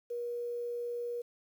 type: tone with quantisation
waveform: sine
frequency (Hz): 478.7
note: A#4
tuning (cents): +46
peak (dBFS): -34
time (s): 0.1-1.22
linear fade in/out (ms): 10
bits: 10
effects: none

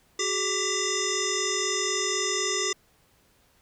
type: tone with frequency modulation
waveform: sine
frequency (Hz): 2794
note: F7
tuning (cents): 0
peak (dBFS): -24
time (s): 0.19-2.73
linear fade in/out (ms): 5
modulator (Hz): 792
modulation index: 5.1
effects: pink hiss -63 dBFS RMS until 3.61 s

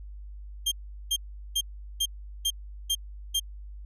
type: tone bursts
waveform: sawtooth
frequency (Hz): 3191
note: G7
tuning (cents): +30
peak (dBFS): -20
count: 7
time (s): 0.66-3.399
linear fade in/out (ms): 10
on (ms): 57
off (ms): 390
effects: added 50 Hz sine -39 dBFS peak until 3.85 s + resampled to 32000 Hz

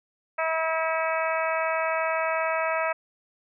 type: harmonic tone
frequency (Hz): 322.6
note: E4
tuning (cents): -37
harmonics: 2 / 3 / 4 / 5 / 6 / 7 / 8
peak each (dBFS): -27 / -31 / -30 / -34 / -35 / -34 / -36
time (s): 0.38-2.93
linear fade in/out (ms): 10
effects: none

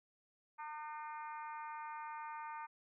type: harmonic tone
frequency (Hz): 303.1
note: D#4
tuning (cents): -45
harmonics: 3 / 4 / 5 / 6 / 7 / 8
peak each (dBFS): -45 / -50 / -55 / -59 / -59 / -61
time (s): 0.58-2.67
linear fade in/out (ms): 20
effects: none

